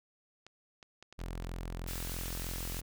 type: clicks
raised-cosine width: 0.2 ms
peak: -33 dBFS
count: 6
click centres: 0.466 / 0.828 / 1.026 / 1.126 / 1.203 / 1.442 s
type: tone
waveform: sawtooth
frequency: 43.13 Hz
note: F1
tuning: 21 cents flat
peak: -34 dBFS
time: 1.18-2.82 s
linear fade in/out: 20 ms
type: high-pass noise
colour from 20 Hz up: white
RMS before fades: -43 dBFS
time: 1.87-2.81 s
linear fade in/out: 10 ms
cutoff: 1200 Hz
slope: 24 dB/octave
effects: none